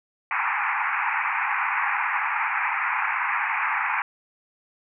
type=band-pass noise; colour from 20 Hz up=pink; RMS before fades=-25 dBFS; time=0.31-4.02 s; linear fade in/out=2 ms; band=810 to 2500 Hz; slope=96 dB/octave; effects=none